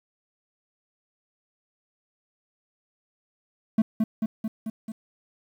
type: tone with echo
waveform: triangle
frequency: 220 Hz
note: A3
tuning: in tune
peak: -14 dBFS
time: 3.78-3.82 s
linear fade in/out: 5 ms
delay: 220 ms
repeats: 5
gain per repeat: -3 dB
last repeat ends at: 4.92 s
effects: 9-bit